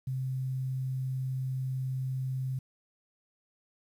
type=tone with quantisation; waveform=sine; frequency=130.81 Hz; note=C3; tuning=in tune; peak=-30 dBFS; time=0.07-2.59 s; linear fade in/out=5 ms; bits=10; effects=none